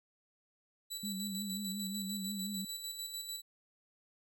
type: tone with tremolo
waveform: 20% pulse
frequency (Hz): 3951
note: B7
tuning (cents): 0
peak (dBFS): -33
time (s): 0.9-3.42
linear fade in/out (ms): 20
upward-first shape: square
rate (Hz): 6.7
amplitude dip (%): 45
type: tone with vibrato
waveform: sine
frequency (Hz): 199.5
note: G3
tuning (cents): +31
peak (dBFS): -38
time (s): 1.03-2.65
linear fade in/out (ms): 5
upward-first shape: triangle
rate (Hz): 5.6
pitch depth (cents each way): 86
effects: none